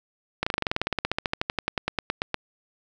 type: slowing click train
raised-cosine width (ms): 0.3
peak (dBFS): -8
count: 28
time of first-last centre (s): 0.43-2.343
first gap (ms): 35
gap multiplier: 1.05
effects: none